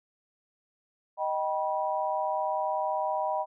sine chord, Eb augmented, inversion none, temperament just, 622.3 / 777.8 / 972.3 Hz, Eb5 / G5 / B5, 0 / -14 / -27 cents, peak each -31 dBFS, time 1.17-3.46 s, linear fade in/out 50 ms, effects none

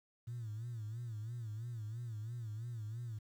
sine tone with vibrato, 113.3 Hz, A#2, 49 cents flat, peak -39 dBFS, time 0.27-3.19 s, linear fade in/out 10 ms, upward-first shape sine, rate 3 Hz, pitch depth 120 cents each way, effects tanh soft clip ceiling -37 dBFS + 11-bit

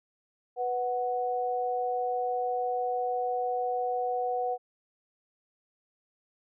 sine tone pair together, 493.9 / 740 Hz, B4 / F#5, 0 / 0 cents, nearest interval perfect fifth, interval 700 cents, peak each -31 / -29 dBFS, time 0.56-4.58 s, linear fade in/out 50 ms, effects none

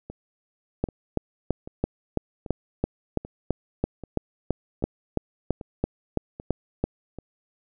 two click trains, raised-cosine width 2 ms, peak -9 / -23 dBFS, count 19 / 10, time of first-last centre 0.84-6.84 / 0.1-7.187 s, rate 3 / 1.27 Hz, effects none

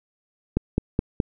click train, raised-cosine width 3 ms, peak -7 dBFS, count 4, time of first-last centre 0.57-1.202 s, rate 4.75 Hz, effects none

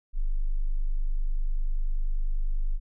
sine tone, 25.09 Hz, G0, 41 cents sharp, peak -22 dBFS, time 0.13-2.8 s, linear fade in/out 50 ms, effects none

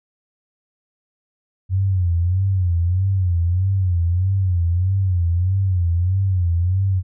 sine tone with vibrato, 90.9 Hz, F#2, 30 cents flat, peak -15 dBFS, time 1.69-7.03 s, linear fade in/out 50 ms, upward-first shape sine, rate 1.6 Hz, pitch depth 120 cents each way, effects none

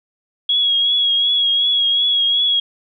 sine tone with vibrato, 3322 Hz, G#7, in tune, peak -13 dBFS, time 0.49-2.6 s, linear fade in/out 5 ms, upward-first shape triangle, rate 2.7 Hz, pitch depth 38 cents each way, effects none

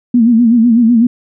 sine tone with vibrato, 233.2 Hz, A#3, 1 cent sharp, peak -5 dBFS, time 0.14-1.07 s, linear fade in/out 5 ms, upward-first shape sine, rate 8 Hz, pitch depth 94 cents each way, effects none

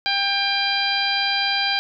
harmonic tone, 796 Hz, G5, 26 cents sharp, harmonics 1 / 2 / 3 / 4 / 5 / 6, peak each -26 / -26 / -26 / -26 / -26 / -26 dBFS, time 0.06-1.79 s, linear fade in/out 0 ms, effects none

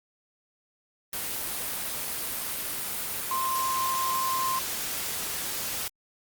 sine tone in noise, 1048 Hz, C6, 2 cents sharp, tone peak -26 dBFS, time 3.31-4.59 s, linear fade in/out 2 ms, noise white, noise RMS -32 dBFS, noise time 1.13-5.88 s, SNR +3 dB, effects Opus 32 kbps

